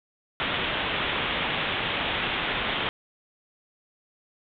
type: low-pass noise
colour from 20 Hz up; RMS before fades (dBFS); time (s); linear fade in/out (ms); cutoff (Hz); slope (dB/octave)
white; -28; 0.4-2.89; 0; 3600; 96
effects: none